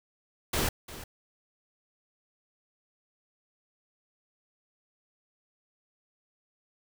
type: noise with echo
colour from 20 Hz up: pink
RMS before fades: -28 dBFS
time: 0.53-0.69 s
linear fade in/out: 5 ms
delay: 350 ms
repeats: 1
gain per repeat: -15 dB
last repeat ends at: 1.04 s
effects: none